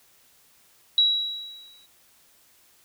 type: tone with exponential decay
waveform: sine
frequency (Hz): 3886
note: B7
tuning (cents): -29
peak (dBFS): -14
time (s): 0.98-1.86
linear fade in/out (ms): 1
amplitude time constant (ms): 190
effects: white hiss -59 dBFS RMS until 2.84 s